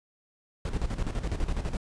brown noise with tremolo, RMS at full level -28 dBFS, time 0.65-1.77 s, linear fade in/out 2 ms, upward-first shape square, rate 12 Hz, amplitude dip 65%, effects resampled to 22050 Hz

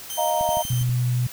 10% pulse tone with tremolo, 3112 Hz, G7, 13 cents flat, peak -21 dBFS, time 0.1-0.83 s, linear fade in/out 0 ms, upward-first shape square, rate 2.5 Hz, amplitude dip 30%
sine chord, Eb suspended second, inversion none, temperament just, 622.3 / 700 / 933.4 Hz, Eb5 / F5 / Bb5, 0 / +4 / +2 cents, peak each -24 dBFS, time 0.17-0.63 s, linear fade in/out 20 ms
click train, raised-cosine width 5 ms, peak -23 dBFS, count 7, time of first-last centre 0.41-0.894 s, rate 12.4 Hz
sine tone, 123.47 Hz, B2, in tune, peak -19 dBFS, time 0.7-1.27 s, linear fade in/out 5 ms
effects white hiss -39 dBFS RMS until 1.32 s

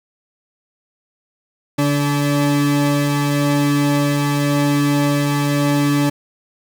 40% pulse tone pair together, 143.74 / 288.4 Hz, D3 / D4, -37 / -31 cents, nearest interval octave, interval 1206 cents, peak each -17 / -16 dBFS, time 1.78-6.1 s, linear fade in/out 10 ms, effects 8-bit

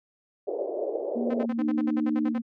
white band-pass noise, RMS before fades -30 dBFS, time 0.47-1.46 s, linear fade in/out 10 ms, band 360 to 620 Hz, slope 48 dB/octave
sine tone with pitch glide, 237.6 to 231.8 Hz, A#3 to A#3, +33 to -10 cents, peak -26 dBFS, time 1.15-2.42 s, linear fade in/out 20 ms, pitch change -43 cents, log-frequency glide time 1.35-1.46 s
sawtooth tone bursts, 257.2 Hz, C4, 30 cents flat, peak -26 dBFS, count 12, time 1.3-2.383 s, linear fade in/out 5 ms, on 38 ms, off 57 ms
sine tone, 303.8 Hz, D#4, 41 cents flat, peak -25 dBFS, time 1.57-2.34 s, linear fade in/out 50 ms
effects low-pass 2000 Hz 12 dB/octave + MP3 64 kbps

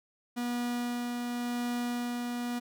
45% pulse tone with tremolo, 241.9 Hz, B3, 36 cents flat, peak -30 dBFS, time 0.36-2.6 s, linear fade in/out 20 ms, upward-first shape sine, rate 0.91 Hz, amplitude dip 25%, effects none

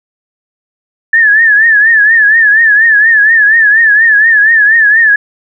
sine tone with vibrato, 1750 Hz, A6, 10 cents flat, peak -3 dBFS, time 1.13-5.16 s, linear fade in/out 5 ms, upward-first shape triangle, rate 4.2 Hz, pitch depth 120 cents each way, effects none

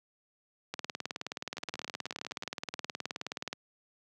two click trains, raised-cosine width 0.2 ms, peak -24 / -18 dBFS, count 15 / 54, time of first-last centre 1.57-2.434 / 0.74-3.529 s, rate 16.2 / 19 Hz, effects high-pass 150 Hz 12 dB/octave

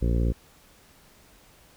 harmonic tone, 58.27 Hz, A#1, in tune, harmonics 1 / 2 / 3 / 4 / 5 / 6 / 7 / 8 / 9, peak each -22 / -28 / -32 / -34 / -36 / -38 / -39 / -40 / -41 dBFS, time 0.01-0.33 s, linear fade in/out 20 ms, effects pink hiss -56 dBFS RMS until 1.76 s

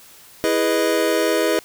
square chord, E major seventh, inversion none, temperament equal, 329.6 / 415.3 / 493.9 / 622.3 Hz, E4 / G#4 / B4 / D#5, 0 / 0 / 0 / 0 cents, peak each -23 dBFS, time 0.44-1.59 s, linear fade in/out 0 ms, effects white hiss -46 dBFS RMS until 1.64 s

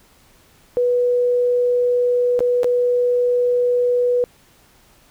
sine tone with dropouts, 490.2 Hz, B4, 13 cents flat, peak -14 dBFS, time 0.77-4.24 s, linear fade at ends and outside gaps 0 ms, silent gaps 2.392-2.405 / 2.633-2.644 s, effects pink hiss -53 dBFS RMS until 5.1 s

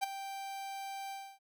45% pulse tone with ADSR envelope, 784 Hz, G5, in tune, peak -28 dBFS, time 0.01-1.39 s, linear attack 25 ms, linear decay 13 ms, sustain -12 dB, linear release 280 ms, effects none

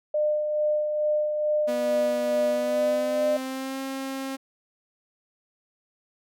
sine tone with tremolo, 603 Hz, D5, 46 cents sharp, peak -20 dBFS, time 0.14-3.37 s, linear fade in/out 5 ms, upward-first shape sine, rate 2.3 Hz, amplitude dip 40%
sawtooth tone with pitch glide, 244.6 to 268.3 Hz, B3 to C4, -16 to +44 cents, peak -26 dBFS, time 1.67-4.37 s, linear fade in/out 20 ms, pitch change +160 cents, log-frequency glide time 2.48-3.8 s
effects none

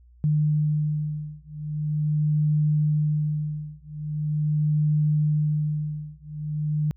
sine beating tone pair, 150.9 / 151.32 Hz, D3 / D#3, +47 / -48 cents, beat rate 0.42 Hz, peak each -24 dBFS, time 0.24-6.91 s, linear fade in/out 0 ms, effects added 60 Hz sine -50 dBFS peak until 6.96 s

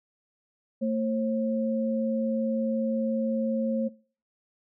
sine tone pair together, 225.7 / 536.8 Hz, A3 / C5, +44 / +44 cents, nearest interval octave + minor third, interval 1500 cents, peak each -25 / -29 dBFS, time 0.81-3.89 s, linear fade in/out 20 ms, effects noise-tail reverb RT60 0.4 s tail -21 dB re dry

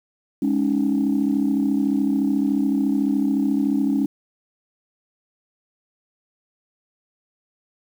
sine chord, Ab suspended fourth, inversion none, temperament equal, 207.7 / 277.2 / 311.1 Hz, Ab3 / Db4 / Eb4, 0 / 0 / 0 cents, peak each -22 / -19 / -24 dBFS, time 0.42-4.06 s, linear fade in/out 5 ms, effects tanh soft clip ceiling -11 dBFS + 8-bit

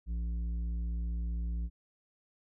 triangle tone with tanh clipping, 57.7 Hz, A#1, 17 cents flat, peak -33 dBFS, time 0.06-1.7 s, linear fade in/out 50 ms, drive 12 dB, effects none

